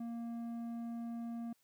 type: tone with low-pass filter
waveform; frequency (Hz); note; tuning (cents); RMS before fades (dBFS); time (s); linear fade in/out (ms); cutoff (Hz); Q
square; 233.1; A#3; 0; -42; 0-1.53; 5; 670; 0.58
effects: white hiss -75 dBFS RMS until 1.63 s